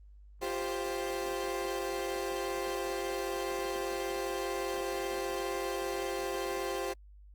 30% pulse chord, F suspended second, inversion none, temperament equal with one note detuned, 349.2 / 394.3 / 523.3 Hz, F4 / G4 / C5, 0 / +10 / 0 cents, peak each -36 / -34 / -35 dBFS, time 0.41-6.94 s, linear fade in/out 20 ms, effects added 50 Hz sine -51 dBFS peak until 7.34 s + Opus 24 kbps

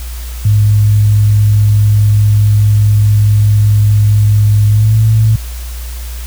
sine tone with pitch glide, 104.7 to 110.41 Hz, G#2 to A2, +15 to +6 cents, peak -5 dBFS, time 0.45-5.36 s, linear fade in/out 5 ms, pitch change +91 cents, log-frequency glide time 4.69-4.96 s, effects added 60 Hz sine -20 dBFS peak until 6.26 s + white hiss -32 dBFS RMS until 6.26 s

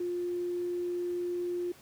triangle tone with tanh clipping, 352.7 Hz, F4, 17 cents sharp, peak -30 dBFS, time 0-1.72 s, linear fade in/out 5 ms, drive 3 dB, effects pink hiss -56 dBFS RMS until 1.81 s + high-pass 80 Hz 12 dB/octave

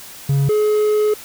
triangle tone pair in turn, 138.9 / 424 Hz, C#3 / G#4, +4 / +36 cents, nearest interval octave + perfect fifth, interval 1932 cents, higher second, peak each -11 dBFS, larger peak neither, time 0.29-0.49 / 0.49-1.14 s, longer second, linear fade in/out 5 ms, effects white hiss -37 dBFS RMS until 1.24 s

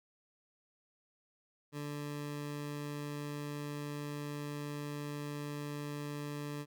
20% pulse tone, 146.2 Hz, D3, 7 cents flat, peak -34 dBFS, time 1.72-6.66 s, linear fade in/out 50 ms, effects none

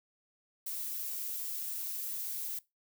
violet noise, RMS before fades -38 dBFS, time 0.66-2.59 s, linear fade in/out 5 ms, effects noise-tail reverb RT60 0.2 s tail -20 dB re dry

